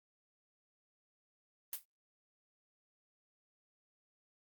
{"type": "noise with exponential decay", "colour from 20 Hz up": "blue", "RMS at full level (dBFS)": -35, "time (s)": [1.73, 1.85], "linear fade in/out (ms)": 2, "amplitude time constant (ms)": 24, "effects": ["Opus 32 kbps"]}